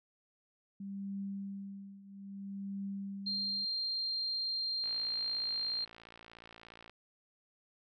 sine tone with tremolo, 197.4 Hz, G3, 12 cents sharp, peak -36 dBFS, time 0.8-3.65 s, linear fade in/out 5 ms, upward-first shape triangle, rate 0.61 Hz, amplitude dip 85%
sine tone, 4186 Hz, C8, in tune, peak -33 dBFS, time 3.26-5.85 s, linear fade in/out 10 ms
click train, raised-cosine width 0.3 ms, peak -36 dBFS, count 118, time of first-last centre 4.84-6.896 s, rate 56.9 Hz
effects none

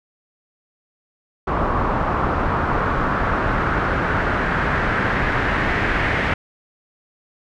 pink noise with low-pass filter sweep, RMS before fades -20 dBFS, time 1.47-6.34 s, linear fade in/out 5 ms, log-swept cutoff 1100 to 2000 Hz, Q 2.4, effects none

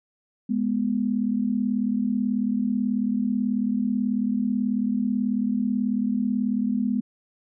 sine tone pair together, 208.6 / 246.9 Hz, G#3 / B3, +8 / 0 cents, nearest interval minor third, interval 292 cents, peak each -24 dBFS, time 0.49-7.01 s, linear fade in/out 10 ms, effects none

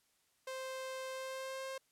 sawtooth tone with pitch glide, 523.3 to 531.5 Hz, C5 to C5, 0 to +27 cents, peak -37 dBFS, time 0.47-1.78 s, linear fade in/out 5 ms, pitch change +27 cents, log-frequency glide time 1.11-1.66 s, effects white hiss -75 dBFS RMS until 1.91 s + low-pass 12000 Hz 12 dB/octave

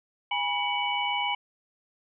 sine tone cluster, 821 / 968 / 2263 / 2969 Hz, G#5 / B5 / C#7 / F#7, -20 / -35 / +35 / +5 cents, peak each -31 dBFS, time 0.31-1.35 s, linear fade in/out 5 ms, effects none

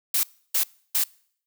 blue noise bursts, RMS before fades -22 dBFS, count 3, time 0.14-1.039 s, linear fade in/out 5 ms, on 93 ms, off 310 ms, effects noise-tail reverb RT60 0.6 s tail -25 dB re dry

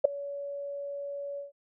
sine tone with ADSR envelope, 566 Hz, C#5, 36 cents sharp, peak -12 dBFS, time 0.04-1.52 s, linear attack 11 ms, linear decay 5 ms, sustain -22 dB, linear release 140 ms, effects none

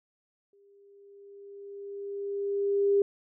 sine tone with exponential growth, 400.8 Hz, G4, 38 cents sharp, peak -19 dBFS, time 0.53-3.02 s, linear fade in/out 2 ms, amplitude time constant 540 ms, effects none

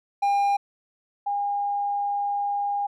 triangle / sine tone pair in turn, 804 / 811 Hz, G5 / G#5, +44 / -41 cents, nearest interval unison, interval 15 cents, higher second, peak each -17 / -23 dBFS, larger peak first, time 0.22-0.57 / 1.26-2.87 s, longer second, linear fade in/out 10 ms, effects none

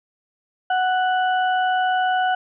harmonic tone, 741 Hz, F#5, 2 cents sharp, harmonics 1 / 2 / 4, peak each -18 / -24 / -33 dBFS, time 0.7-2.35 s, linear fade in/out 5 ms, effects none

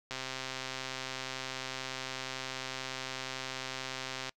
click train, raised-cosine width 0.2 ms, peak -20 dBFS, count 549, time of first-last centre 0.11-4.293 s, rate 131 Hz, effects noise-tail reverb RT60 0.1 s tail -26 dB re dry

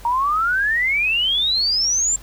sine exponential sweep, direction up, 926 to 7459 Hz, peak -16 dBFS, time 0.05-2.16 s, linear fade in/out 2 ms, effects added 48 Hz sine -39 dBFS peak until 2.22 s + pink hiss -45 dBFS RMS until 2.22 s

